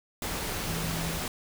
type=tone in noise; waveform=sine; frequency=164.81 Hz; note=E3; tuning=in tune; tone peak=-33 dBFS; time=0.67-1.18 s; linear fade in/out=2 ms; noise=pink; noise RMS=-33 dBFS; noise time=0.22-1.28 s; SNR=-3 dB; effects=none